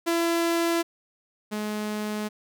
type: tone pair in turn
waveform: sawtooth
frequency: 336.7 / 211.6 Hz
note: E4 / G#3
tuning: +37 / +33 cents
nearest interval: minor sixth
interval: 804 cents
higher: first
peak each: -18 / -24 dBFS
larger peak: first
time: 0.06-0.83 / 1.51-2.29 s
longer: second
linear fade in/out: 20 ms
effects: none